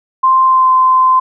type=tone with pitch glide; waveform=sine; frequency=1046.5 to 1033.9 Hz; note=C6 to C6; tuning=0 to -21 cents; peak=-6 dBFS; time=0.23-1.2 s; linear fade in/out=10 ms; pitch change=-21 cents; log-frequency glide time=0.44-0.7 s; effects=none